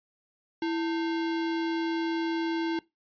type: tone with sample-and-hold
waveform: sine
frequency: 329.8 Hz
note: E4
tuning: 1 cent sharp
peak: -26 dBFS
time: 0.62-2.79 s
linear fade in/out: 2 ms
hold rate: 1225 Hz
effects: noise-tail reverb RT60 0.2 s tail -21 dB re dry + resampled to 11025 Hz